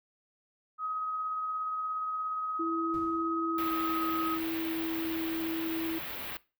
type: tone with tremolo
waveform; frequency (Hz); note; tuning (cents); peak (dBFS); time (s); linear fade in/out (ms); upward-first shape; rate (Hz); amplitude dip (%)
sine; 1264; D#6; +27; -30; 0.78-4.39; 50; triangle; 17; 25
type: tone with pitch glide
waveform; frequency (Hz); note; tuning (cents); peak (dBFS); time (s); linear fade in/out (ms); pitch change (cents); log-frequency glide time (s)
sine; 329.6 to 326.4; E4 to E4; 0 to -17; -31; 2.59-5.99; 10; -17; 3.62-3.68
type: noise with exponential decay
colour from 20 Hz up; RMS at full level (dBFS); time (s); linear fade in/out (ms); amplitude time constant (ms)
brown; -44; 2.94-3.59; 0; 140
type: band-stop noise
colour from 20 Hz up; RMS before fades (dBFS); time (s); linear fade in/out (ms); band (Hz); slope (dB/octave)
white; -39; 3.58-6.37; 2; 3400 to 16000; 24
effects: noise-tail reverb RT60 0.3 s tail -20 dB re dry